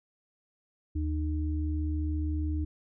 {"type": "tone pair together", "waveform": "sine", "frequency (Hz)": [76.9, 305.8], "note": ["D#2", "D#4"], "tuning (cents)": [-20, -30], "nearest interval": "2 octaves", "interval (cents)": 2390, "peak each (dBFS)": [-28, -35], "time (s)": [0.95, 2.65], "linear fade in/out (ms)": 10, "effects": []}